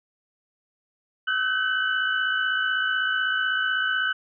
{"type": "tone cluster", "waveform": "sine", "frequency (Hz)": [1296, 1516, 1572, 2980], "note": ["E6", "F#6", "G6", "F#7"], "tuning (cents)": [-30, 42, 4, 12], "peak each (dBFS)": [-32, -23, -32, -30], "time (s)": [1.27, 4.13], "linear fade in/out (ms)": 10, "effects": []}